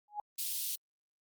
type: tone with exponential growth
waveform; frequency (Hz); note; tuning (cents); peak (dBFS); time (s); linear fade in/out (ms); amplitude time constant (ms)
sine; 833; G#5; +5; -31; 0.08-0.2; 2; 26
type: high-pass noise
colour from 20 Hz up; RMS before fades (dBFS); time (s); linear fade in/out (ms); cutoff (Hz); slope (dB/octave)
white; -36; 0.38-0.76; 10; 3200; 24
effects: Opus 48 kbps